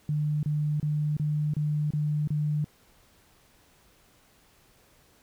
sine tone bursts, 150 Hz, D3, 37 cents sharp, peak -24 dBFS, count 7, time 0.09-2.644 s, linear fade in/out 2 ms, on 340 ms, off 29 ms, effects pink hiss -61 dBFS RMS until 5.22 s

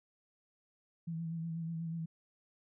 sine tone with vibrato, 164.81 Hz, E3, in tune, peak -36 dBFS, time 1.07-2.06 s, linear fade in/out 10 ms, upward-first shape sine, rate 8.2 Hz, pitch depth 33 cents each way, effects none

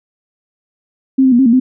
sine tone with pitch steps, 265.5 / 260.9 / 239.2 / 267.4 / 230.8 / 257.2 Hz, C4 / C4 / A#3 / C4 / A#3 / C4, +25 / -5 / +45 / +38 / -17 / -30 cents, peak -6 dBFS, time 1.18-1.6 s, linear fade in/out 10 ms, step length 70 ms, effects none

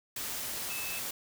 sine tone in noise, 2611 Hz, E7, 17 cents flat, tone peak -40 dBFS, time 0.7-0.99 s, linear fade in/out 5 ms, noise white, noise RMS -37 dBFS, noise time 0.16-1.11 s, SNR -6 dB, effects none

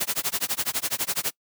white noise with tremolo, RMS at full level -24 dBFS, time 0-1.32 s, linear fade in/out 10 ms, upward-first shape sine, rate 12 Hz, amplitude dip 100%, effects noise-tail reverb RT60 0.1 s tail -25 dB re dry + high-pass 100 Hz 12 dB/octave

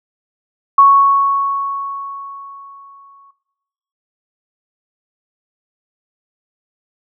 sine tone with exponential decay, 1108.7 Hz, C#6, in tune, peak -3 dBFS, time 0.78-3.31 s, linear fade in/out 5 ms, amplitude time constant 550 ms, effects noise-tail reverb RT60 0.9 s tail -17 dB re dry

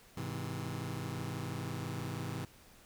sawtooth chord, Ab augmented, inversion none, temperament just, 103.83 / 129.78 / 162.23 Hz, Ab2 / C3 / E3, 0 / -14 / -27 cents, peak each -38 / -37 / -38 dBFS, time 0.17-2.45 s, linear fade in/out 5 ms, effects pink hiss -60 dBFS RMS until 2.85 s

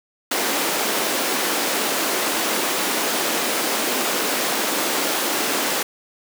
pink high-pass noise, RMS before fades -22 dBFS, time 0.31-5.83 s, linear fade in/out 5 ms, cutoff 260 Hz, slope 24 dB/octave, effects none

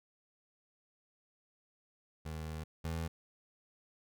25% pulse tone pair in turn, 78.7 / 81.52 Hz, D#2 / E2, +20 / -19 cents, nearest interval minor second, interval 61 cents, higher second, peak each -36 / -32 dBFS, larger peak second, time 2.25-2.64 / 2.84-3.08 s, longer first, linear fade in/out 10 ms, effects none

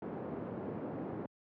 white band-pass noise, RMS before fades -41 dBFS, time 0.02-1.26 s, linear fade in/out 2 ms, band 140 to 400 Hz, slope 12 dB/octave, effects high-pass 80 Hz 12 dB/octave + low-pass 2000 Hz 12 dB/octave

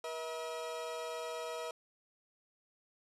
30% pulse tone pair together, 480 / 642.8 Hz, B4 / E5, -49 / -44 cents, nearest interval perfect fourth, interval 505 cents, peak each -39 / -39 dBFS, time 0.04-1.71 s, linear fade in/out 2 ms, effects low-pass 10000 Hz 12 dB/octave

